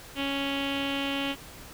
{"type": "tone with low-pass filter", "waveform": "sawtooth", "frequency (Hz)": 277.2, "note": "C#4", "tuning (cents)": 0, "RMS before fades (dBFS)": -30, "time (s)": [0.15, 1.36], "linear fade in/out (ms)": 50, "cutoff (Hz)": 3000, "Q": 6.5, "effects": ["pink hiss -46 dBFS RMS until 1.73 s"]}